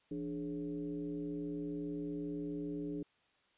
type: tone with frequency modulation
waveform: sine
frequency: 293.7 Hz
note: D4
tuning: in tune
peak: -37 dBFS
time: 0.11-3.03 s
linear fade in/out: 5 ms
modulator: 125 Hz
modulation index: 0.93
effects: white hiss -72 dBFS RMS until 3.57 s + resampled to 8000 Hz